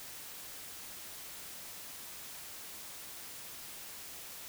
silence, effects white hiss -47 dBFS RMS until 4.48 s

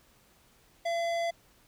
sine tone with tanh clipping, 678 Hz, E5, 49 cents sharp, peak -30 dBFS, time 0.85-1.31 s, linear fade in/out 10 ms, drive 17 dB, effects pink hiss -63 dBFS RMS until 1.67 s

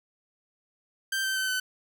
sawtooth tone with pitch steps, 1568 / 1550 / 1532.2 / 1514.6 Hz, G6 / G6 / G6 / F#6, 0 / -20 / -40 / +40 cents, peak -23 dBFS, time 1.12-1.6 s, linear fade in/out 5 ms, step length 120 ms, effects none

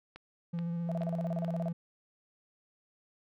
click train, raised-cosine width 0.3 ms, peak -31 dBFS, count 4, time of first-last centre 0.16-1.448 s, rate 2.33 Hz
triangle tone with vibrato, 170 Hz, F3, 46 cents flat, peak -30 dBFS, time 0.53-1.73 s, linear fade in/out 10 ms, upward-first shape square, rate 15 Hz, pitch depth 15 cents each way
sine tone bursts, 659.3 Hz, E5, in tune, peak -34 dBFS, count 14, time 0.89-1.683 s, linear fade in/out 0 ms, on 26 ms, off 33 ms
effects none

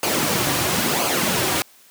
pink noise with flanger, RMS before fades -20 dBFS, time 0.03-1.62 s, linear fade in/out 0 ms, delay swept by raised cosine 0.53 to 4.63 ms, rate 0.99 Hz, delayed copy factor -0.55, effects white hiss -51 dBFS RMS until 1.9 s + high-pass 150 Hz 12 dB/octave

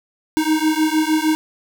square beating tone pair, 309.3 / 315.8 Hz, D#4 / D#4, -10 / +26 cents, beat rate 6.5 Hz, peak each -19 / -19 dBFS, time 0.37-1.35 s, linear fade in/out 0 ms, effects none

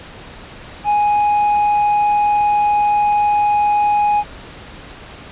triangle tone, 830.6 Hz, G#5, in tune, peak -10 dBFS, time 0.84-4.24 s, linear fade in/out 50 ms, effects pink hiss -36 dBFS RMS until 5.31 s + resampled to 8000 Hz

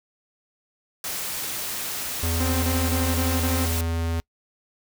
white noise, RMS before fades -30 dBFS, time 1.04-3.81 s, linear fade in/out 2 ms
square tone, 83 Hz, E2, 12 cents sharp, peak -24 dBFS, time 2.23-4.2 s, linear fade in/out 0 ms
sawtooth tone bursts, 261.2 Hz, C4, 3 cents flat, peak -22 dBFS, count 5, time 2.4-3.658 s, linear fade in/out 5 ms, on 230 ms, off 27 ms
effects noise-tail reverb RT60 0.1 s tail -26 dB re dry

